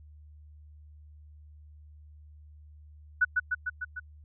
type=tone with echo; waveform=sine; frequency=1480 Hz; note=F#6; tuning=in tune; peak=-19 dBFS; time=3.21-3.25 s; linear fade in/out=10 ms; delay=150 ms; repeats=5; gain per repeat=-3 dB; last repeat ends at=4 s; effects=added 75 Hz sine -49 dBFS peak until 4.24 s